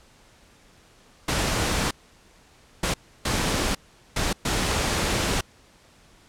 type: noise bursts at uneven times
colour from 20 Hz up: pink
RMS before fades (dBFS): -24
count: 5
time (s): 1.28-1.91 / 2.83-2.94 / 3.25-3.75 / 4.16-4.33 / 4.45-5.41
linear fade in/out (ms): 5
effects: pink hiss -55 dBFS RMS until 6.28 s + low-pass 9000 Hz 12 dB/octave